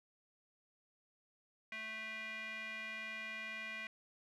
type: tone with band-pass filter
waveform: square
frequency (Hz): 219.5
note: A3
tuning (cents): -4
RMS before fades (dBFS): -45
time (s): 1.72-3.87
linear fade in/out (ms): 2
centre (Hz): 2200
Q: 6.4
effects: none